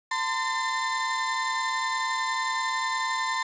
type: tone cluster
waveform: 35% pulse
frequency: 902 / 1030 / 1793 Hz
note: A5 / C6 / A6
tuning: +43 / -28 / +32 cents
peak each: -31 / -26 / -30 dBFS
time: 0.11-3.43 s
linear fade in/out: 5 ms
effects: resampled to 16000 Hz + 9-bit